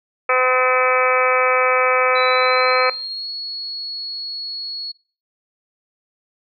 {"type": "harmonic tone", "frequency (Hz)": 255.2, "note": "C4", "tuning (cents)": -43, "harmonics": [2, 3, 4, 5, 6, 7, 8, 9, 10], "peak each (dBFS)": [-19, -26, -24, -18, -29, -26, -27, -21, -28], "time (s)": [0.29, 2.9], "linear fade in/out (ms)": 5}
{"type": "tone with pitch glide", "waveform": "sine", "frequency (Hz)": [3967, 4351], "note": ["B7", "C#8"], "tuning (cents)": [7, -33], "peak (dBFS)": -25, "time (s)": [2.15, 4.92], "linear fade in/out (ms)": 10, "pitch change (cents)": 160, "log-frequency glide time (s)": [2.3, 3.3]}
{"effects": ["noise-tail reverb RT60 0.4 s tail -22 dB re dry"]}